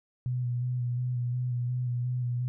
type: tone with vibrato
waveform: sine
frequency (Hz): 123.47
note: B2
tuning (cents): 0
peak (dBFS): -27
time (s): 0.26-2.48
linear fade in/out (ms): 0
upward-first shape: square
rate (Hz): 2.8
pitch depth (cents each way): 22
effects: none